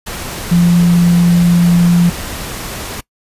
sine tone in noise, 173.4 Hz, F3, 12 cents flat, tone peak -6 dBFS, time 0.51-2.1 s, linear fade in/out 10 ms, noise pink, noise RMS -24 dBFS, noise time 0.06-3.01 s, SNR +15 dB, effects noise-tail reverb RT60 0.1 s tail -22 dB re dry + resampled to 32000 Hz

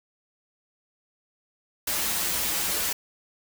white noise with comb filter, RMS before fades -27 dBFS, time 1.87-2.93 s, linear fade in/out 5 ms, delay 7.8 ms, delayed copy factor -0.9, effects none

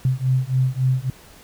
sine beating tone pair, 128 / 131.6 Hz, C3 / C3, -38 / +10 cents, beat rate 3.6 Hz, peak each -20 dBFS, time 0.05-1.1 s, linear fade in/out 2 ms, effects pink hiss -47 dBFS RMS until 1.43 s

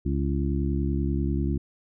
harmonic tone with a mistuned harmonic, 70.3 Hz, C#2, 25 cents sharp, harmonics 1 / 2 / 3 / 4 / 5, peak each -26 / -29 / -31 / -32 / -33 dBFS, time 0.05-1.58 s, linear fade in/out 10 ms, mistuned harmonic 5, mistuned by -50 cents, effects none

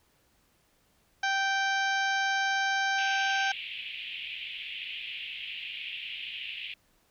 harmonic tone, 781 Hz, G5, 7 cents flat, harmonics 1 / 2 / 3 / 4 / 5 / 6 / 7 / 8, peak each -30 / -28 / -37 / -38 / -41 / -45 / -43 / -44 dBFS, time 1.23-3.52 s, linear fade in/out 5 ms
pink band-pass noise, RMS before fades -39 dBFS, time 2.98-6.74 s, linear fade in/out 2 ms, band 2400 to 3200 Hz, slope 48 dB/octave
effects pink hiss -68 dBFS RMS until 7.1 s

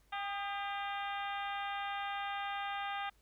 harmonic tone with a mistuned harmonic, 400 Hz, G4, 35 cents sharp, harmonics 2 / 3 / 4 / 5 / 6 / 7 / 8 / 9, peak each -39 / -43 / -45 / -47 / -49 / -50 / -51 / -52 dBFS, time 0.12-3.1 s, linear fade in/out 10 ms, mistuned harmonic 3, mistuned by +44 cents, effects added 50 Hz sine -67 dBFS peak until 3.21 s + pink hiss -72 dBFS RMS until 3.21 s

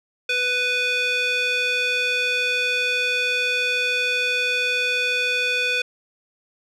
square tone with band-pass filter, 496.3 Hz, B4, 8 cents sharp, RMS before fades -22 dBFS, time 0.29-5.82 s, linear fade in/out 5 ms, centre 2700 Hz, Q 2.6, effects none

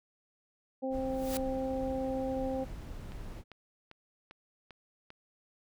harmonic tone, 263.5 Hz, C4, 12 cents sharp, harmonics 1 / 2 / 3, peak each -35 / -34 / -41 dBFS, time 0.82-2.65 s, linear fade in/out 20 ms
brown noise, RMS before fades -43 dBFS, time 0.9-3.44 s, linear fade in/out 50 ms
white noise with exponential growth, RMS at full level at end -36 dBFS, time 1.05-1.37 s, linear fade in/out 0 ms, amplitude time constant 68 ms
click train, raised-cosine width 0.3 ms, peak -33 dBFS, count 6, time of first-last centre 3.12-5.104 s, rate 2.52 Hz
effects none

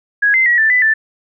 sine tone with pitch steps, 1660 / 2071 / 1917 / 1769 / 1995 / 1765 Hz, G#6 / C7 / A#6 / A6 / B6 / A6, -1 / -18 / +48 / +9 / +17 / +5 cents, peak -9 dBFS, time 0.22-0.94 s, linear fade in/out 10 ms, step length 120 ms, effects none

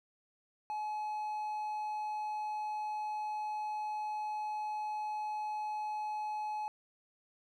triangle tone, 850 Hz, G#5, 40 cents sharp, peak -33 dBFS, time 0.7-6.68 s, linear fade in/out 0 ms, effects none

